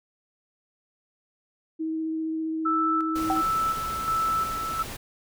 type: tone with vibrato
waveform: sine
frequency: 319.1 Hz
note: D#4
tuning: 44 cents sharp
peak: -26 dBFS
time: 1.79-3.42 s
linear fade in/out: 20 ms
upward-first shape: sine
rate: 15 Hz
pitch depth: 9 cents each way
type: tone with tremolo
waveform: sine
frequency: 1318.5 Hz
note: E6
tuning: in tune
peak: -22 dBFS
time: 2.65-4.83 s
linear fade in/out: 10 ms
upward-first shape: square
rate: 1.4 Hz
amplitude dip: 50%
type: noise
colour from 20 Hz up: pink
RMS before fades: -37 dBFS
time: 3.15-4.97 s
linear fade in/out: 10 ms
type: tone with exponential decay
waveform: sine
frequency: 768 Hz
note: G5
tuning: 36 cents flat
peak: -20 dBFS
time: 3.3-3.53 s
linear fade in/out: 0 ms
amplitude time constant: 50 ms
effects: none